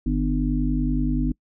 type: harmonic tone with a mistuned harmonic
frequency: 50.3 Hz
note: G1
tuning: 45 cents sharp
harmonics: 1 / 3 / 5 / 6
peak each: -23 / -28 / -24 / -28 dBFS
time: 0.06-1.32 s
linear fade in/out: 5 ms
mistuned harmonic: 1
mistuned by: -69 cents
effects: noise-tail reverb RT60 0.1 s tail -26 dB re dry